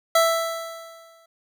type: tone with exponential decay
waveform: 25% pulse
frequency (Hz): 661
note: E5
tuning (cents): +5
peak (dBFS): -10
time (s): 0.15-1.26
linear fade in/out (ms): 5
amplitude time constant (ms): 240
effects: none